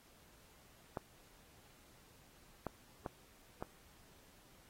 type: clicks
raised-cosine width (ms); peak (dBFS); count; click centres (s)
1; -26; 4; 0.972 / 2.667 / 3.062 / 3.625
effects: pink hiss -65 dBFS RMS until 4.69 s + AAC 48 kbps